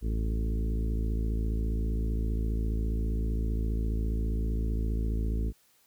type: harmonic tone with a mistuned harmonic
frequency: 55 Hz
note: A1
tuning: in tune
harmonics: 1 / 2 / 3 / 4 / 5 / 6 / 7 / 8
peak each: -27 / -37 / -41 / -39 / -43 / -44 / -48 / -46 dBFS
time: 0.01-5.53 s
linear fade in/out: 50 ms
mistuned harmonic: 1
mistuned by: +25 cents
effects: white hiss -65 dBFS RMS until 5.86 s